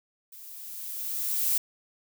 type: noise with level ramp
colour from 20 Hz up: violet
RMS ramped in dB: -47 to -24 dBFS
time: 0.32-1.58 s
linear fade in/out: 5 ms
effects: none